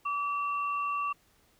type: tone pair together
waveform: sine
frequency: 1151 / 2716 Hz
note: D6 / F7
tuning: -35 / -49 cents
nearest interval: octave + minor third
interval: 1486 cents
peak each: -29 / -38 dBFS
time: 0.05-1.13 s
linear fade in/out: 10 ms
effects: pink hiss -66 dBFS RMS until 1.59 s